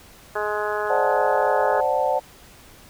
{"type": "harmonic tone", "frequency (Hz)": 210, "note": "G#3", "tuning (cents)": 19, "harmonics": [2, 3, 4, 5, 6, 7, 8], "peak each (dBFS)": [-27, -29, -30, -31, -32, -32, -33], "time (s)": [0.35, 1.81], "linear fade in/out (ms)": 10}
{"type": "chord", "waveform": "sine", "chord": "D dominant seventh", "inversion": "third", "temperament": "equal", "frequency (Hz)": [523.3, 587.3, 740, 880], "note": ["C5", "D5", "F#5", "A5"], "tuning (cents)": [0, 0, 0, 0], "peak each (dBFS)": -24, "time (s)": [0.89, 2.2], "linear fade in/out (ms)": 20}
{"effects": ["pink hiss -48 dBFS RMS until 2.89 s"]}